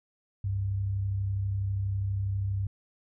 sine tone pair together, 66.22 / 98.5 Hz, C2 / G2, +21 / +9 cents, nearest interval perfect fifth, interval 688 cents, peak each -38 / -27 dBFS, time 0.44-2.67 s, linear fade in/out 5 ms, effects none

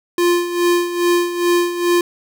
square tone with tremolo, 349.2 Hz, F4, in tune, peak -12 dBFS, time 0.18-2.01 s, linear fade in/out 2 ms, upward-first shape sine, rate 2.4 Hz, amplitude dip 70%, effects none

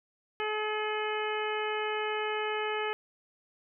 harmonic tone with a mistuned harmonic, 427.4 Hz, G#4, 50 cents sharp, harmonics 1 / 2 / 3 / 4 / 5 / 6 / 7, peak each -33 / -36 / -38 / -39 / -40 / -41 / -41 dBFS, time 0.4-2.93 s, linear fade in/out 0 ms, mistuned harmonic 6, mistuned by -23 cents, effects none

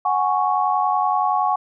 sine chord, F# suspended second, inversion none, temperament equal, 740 / 830.6 / 1108.7 Hz, F#5 / G#5 / C#6, 0 / 0 / 0 cents, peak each -21 dBFS, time 0.05-1.56 s, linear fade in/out 5 ms, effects none

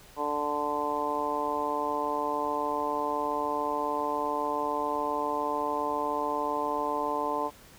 harmonic tone, 147.2 Hz, D3, 4 cents sharp, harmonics 2 / 3 / 4 / 5 / 6 / 7, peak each -37 / -35 / -35 / -38 / -32 / -32 dBFS, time 0.16-7.51 s, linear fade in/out 50 ms, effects pink hiss -53 dBFS RMS until 7.78 s

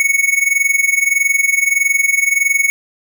square tone with amplitude modulation, 2217 Hz, C#7, in tune, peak -9 dBFS, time 0-2.7 s, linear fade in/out 0 ms, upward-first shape sine, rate 21.6 Hz, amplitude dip 80%, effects none

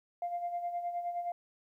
sine tone with tremolo, 698.5 Hz, F5, in tune, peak -30 dBFS, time 0.22-1.32 s, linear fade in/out 2 ms, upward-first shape sine, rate 9.6 Hz, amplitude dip 60%, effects tanh soft clip ceiling -28 dBFS + 12-bit

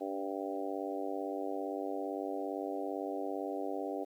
harmonic tone with a mistuned harmonic, 97.7 Hz, G2, 5 cents flat, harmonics 3 / 4 / 5 / 6 / 7 / 8, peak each -40 / -41 / -42 / -43 / -43 / -44 dBFS, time 0-4.05 s, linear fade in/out 20 ms, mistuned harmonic 3, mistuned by -16 cents, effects 11-bit

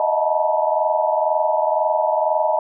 sine tone cluster, 618 / 640 / 719 / 877 / 959 Hz, D#5 / D#5 / F#5 / A5 / A#5, -12 / +49 / -50 / -6 / +49 cents, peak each -21 / -22 / -26 / -21 / -24 dBFS, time 0-2.59 s, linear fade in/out 2 ms, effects none

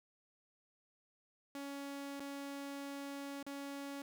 sawtooth tone with dropouts, 280 Hz, C#4, 18 cents sharp, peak -39 dBFS, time 1.55-4.02 s, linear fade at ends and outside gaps 2 ms, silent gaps 2.197-2.203 / 3.428-3.465 s, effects none

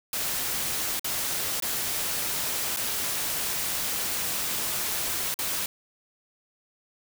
white noise with dropouts, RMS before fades -29 dBFS, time 0.13-5.66 s, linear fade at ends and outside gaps 2 ms, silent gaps 0.995-1.044 / 1.601-1.623 / 2.763-2.77 / 5.342-5.389 s, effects none

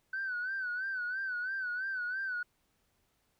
sine tone with vibrato, 1512 Hz, F#6, 37 cents sharp, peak -32 dBFS, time 0.13-2.43 s, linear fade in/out 5 ms, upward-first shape sine, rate 3 Hz, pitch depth 82 cents each way, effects tanh soft clip ceiling -29 dBFS + pink hiss -75 dBFS RMS until 3.39 s

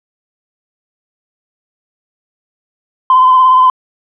sine tone with vibrato, 1026 Hz, C6, 34 cents flat, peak -3 dBFS, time 3.1-3.7 s, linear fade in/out 2 ms, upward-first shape sine, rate 17 Hz, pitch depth 30 cents each way, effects tanh soft clip ceiling 0 dBFS

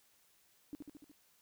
sine tone with echo, 293.7 Hz, D4, in tune, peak -40 dBFS, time 0.73-0.75 s, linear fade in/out 0 ms, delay 73 ms, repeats 5, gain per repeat -3 dB, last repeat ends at 1.115 s, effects white hiss -70 dBFS RMS until 1.41 s

